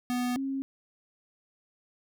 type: tone pair in turn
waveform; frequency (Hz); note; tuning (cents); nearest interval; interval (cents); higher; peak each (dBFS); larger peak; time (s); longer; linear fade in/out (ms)
square / sine; 246.9 / 270.5; B3 / C#4; 0 / -42; major second; 158; second; -28 / -29; first; 0.1-0.36 / 0.36-0.62; neither; 0
effects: none